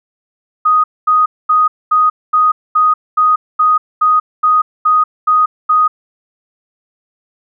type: tone bursts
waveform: sine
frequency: 1246 Hz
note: D#6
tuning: 2 cents sharp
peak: -7 dBFS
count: 13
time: 0.65-5.88 s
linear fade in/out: 10 ms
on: 190 ms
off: 230 ms
effects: none